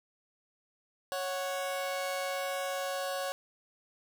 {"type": "tone pair together", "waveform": "sawtooth", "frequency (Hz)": [554, 738.5], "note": ["C#5", "F#5"], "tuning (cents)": [-1, -3], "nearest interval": "perfect fourth", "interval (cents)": 498, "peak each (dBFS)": [-30, -34], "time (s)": [1.12, 3.32], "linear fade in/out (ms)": 0, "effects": []}